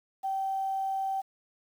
sine tone with quantisation, 774 Hz, G5, 22 cents flat, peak -28 dBFS, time 0.23-1.22 s, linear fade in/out 20 ms, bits 9, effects none

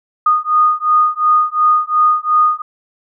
sine beating tone pair, 1231 / 1233.8 Hz, D#6 / D#6, -19 / -15 cents, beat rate 2.8 Hz, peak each -13 dBFS, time 0.26-2.62 s, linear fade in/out 5 ms, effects none

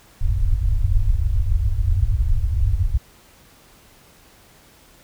pink low-pass noise, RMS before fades -18 dBFS, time 0.21-2.98 s, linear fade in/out 10 ms, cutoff 110 Hz, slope 96 dB/octave, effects pink hiss -51 dBFS RMS until 5.03 s

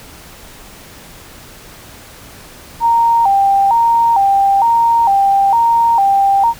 sine tone with vibrato, 856 Hz, A5, 48 cents flat, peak -8 dBFS, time 2.8-6.54 s, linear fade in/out 50 ms, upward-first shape square, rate 1.1 Hz, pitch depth 140 cents each way, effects pink hiss -37 dBFS RMS until 6.59 s

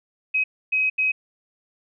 sine tone bursts at uneven times, 2535 Hz, D#7, 32 cents sharp, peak -18 dBFS, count 3, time 0.34-0.44 / 0.72-0.9 / 0.98-1.12 s, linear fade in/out 10 ms, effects none

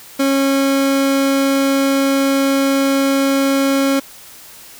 30% pulse tone, 273.6 Hz, C#4, 23 cents flat, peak -10 dBFS, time 0.19-4 s, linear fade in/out 10 ms, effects white hiss -39 dBFS RMS until 4.79 s

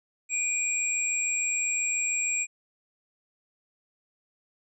sine tone pair together, 2400 / 7607 Hz, D7 / A#8, +37 / +34 cents, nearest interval octave + minor sixth, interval 1997 cents, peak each -29 / -27 dBFS, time 0.29-2.47 s, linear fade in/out 50 ms, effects none

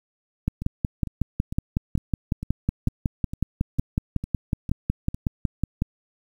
two click trains, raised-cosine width 5 ms, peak -9 / -18 dBFS, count 30 / 11, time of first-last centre 0.48-5.821 / 0.62-5.145 s, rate 5.43 / 2.21 Hz, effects 8-bit

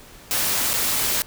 white noise with dropouts, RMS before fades -22 dBFS, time 0.31-1.22 s, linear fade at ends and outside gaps 0 ms, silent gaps 0.733-0.738 s, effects pink hiss -45 dBFS RMS until 1.26 s

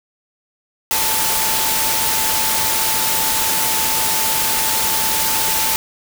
sine tone in noise, 883 Hz, A5, 6 cents sharp, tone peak -25 dBFS, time 0.91-5.76 s, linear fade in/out 0 ms, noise white, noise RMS -18 dBFS, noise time 0.91-5.76 s, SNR -10 dB, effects none

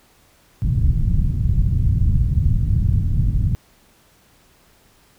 white low-pass noise, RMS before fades -17 dBFS, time 0.62-3.55 s, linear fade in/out 0 ms, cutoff 130 Hz, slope 24 dB/octave, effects pink hiss -55 dBFS RMS until 5.18 s

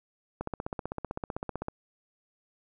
click train, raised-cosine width 1 ms, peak -19 dBFS, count 21, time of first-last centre 0.41-1.684 s, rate 15.7 Hz, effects none

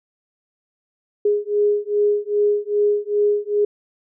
sine beating tone pair, 412.8 / 415.3 Hz, G#4 / G#4, -10 / 0 cents, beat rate 2.5 Hz, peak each -19 dBFS, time 1.25-3.65 s, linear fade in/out 5 ms, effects none

